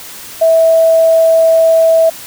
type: tone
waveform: sine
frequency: 653 Hz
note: E5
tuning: 17 cents flat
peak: -5 dBFS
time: 0.41-2.1 s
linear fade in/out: 10 ms
effects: white hiss -30 dBFS RMS until 2.26 s